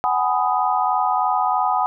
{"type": "chord", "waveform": "sine", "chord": "G# minor seventh", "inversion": "third", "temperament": "just", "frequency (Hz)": [747.5, 830.6, 996.7, 1245.9], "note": ["F#5", "G#5", "B5", "D#6"], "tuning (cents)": [17, 0, 16, 2], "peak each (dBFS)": [-21, -22, -23, -23], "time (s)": [0.04, 1.86], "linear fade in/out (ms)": 0, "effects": []}